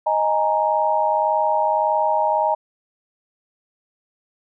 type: chord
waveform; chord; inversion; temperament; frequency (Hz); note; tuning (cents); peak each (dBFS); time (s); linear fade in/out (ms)
sine; D# suspended fourth; none; equal; 622.3 / 830.6 / 932.3; D#5 / G#5 / A#5; 0 / 0 / 0; -21 / -21 / -20; 0.06-2.55; 10
effects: none